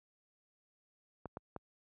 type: clicks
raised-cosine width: 1 ms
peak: -28 dBFS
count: 3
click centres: 1.257 / 1.371 / 1.563 s
effects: high-pass 60 Hz 12 dB/octave